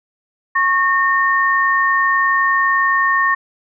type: tone pair together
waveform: sine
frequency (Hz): 1098 / 1829.6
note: C#6 / A#6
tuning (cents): -17 / -33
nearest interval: major sixth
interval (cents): 884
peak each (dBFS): -15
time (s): 0.55-3.35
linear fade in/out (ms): 10
effects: none